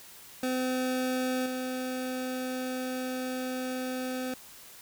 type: tone with level steps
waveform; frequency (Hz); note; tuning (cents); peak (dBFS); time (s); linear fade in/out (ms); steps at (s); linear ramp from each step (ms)
25% pulse; 255.8; C4; -39; -24 / -28; 0.43-4.34; 2; 1.46; 2
effects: white hiss -50 dBFS RMS until 4.81 s